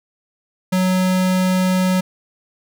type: tone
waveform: square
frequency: 185 Hz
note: F#3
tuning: in tune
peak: -15 dBFS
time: 0.72-2.01 s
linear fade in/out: 10 ms
effects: none